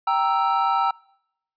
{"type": "chord", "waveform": "triangle", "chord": "E diminished", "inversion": "first", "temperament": "equal", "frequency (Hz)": [784, 932.3, 1318.5], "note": ["G5", "Bb5", "E6"], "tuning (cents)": [0, 0, 0], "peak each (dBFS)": -21, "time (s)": [0.07, 0.91], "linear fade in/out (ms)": 5, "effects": ["noise-tail reverb RT60 0.8 s tail -26 dB re dry", "resampled to 11025 Hz"]}